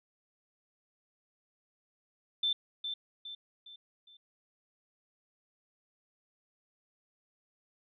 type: tone with echo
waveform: sine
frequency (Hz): 3545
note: A7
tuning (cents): +12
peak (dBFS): -27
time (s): 2.43-2.53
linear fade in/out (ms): 5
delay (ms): 410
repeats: 4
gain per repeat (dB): -7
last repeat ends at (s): 4.17
effects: none